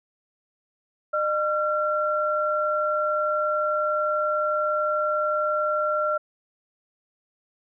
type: tone pair together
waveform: sine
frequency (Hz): 607 / 1365.6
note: D#5 / F6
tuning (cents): -43 / -39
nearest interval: octave + major second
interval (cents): 1404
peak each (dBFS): -24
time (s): 1.13-6.18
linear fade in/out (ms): 10
effects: none